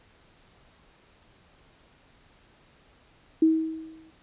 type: tone with exponential decay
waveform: sine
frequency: 320 Hz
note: D#4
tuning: 49 cents sharp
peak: -14 dBFS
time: 3.42-4.11 s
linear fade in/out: 5 ms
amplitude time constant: 150 ms
effects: pink hiss -59 dBFS RMS until 4.22 s + resampled to 8000 Hz